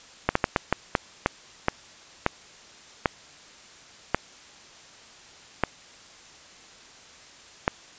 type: slowing click train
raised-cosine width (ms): 0.5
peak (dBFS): -4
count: 13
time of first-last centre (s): 0.29-7.679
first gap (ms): 64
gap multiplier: 1.37
effects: white hiss -49 dBFS RMS until 7.98 s + resampled to 16000 Hz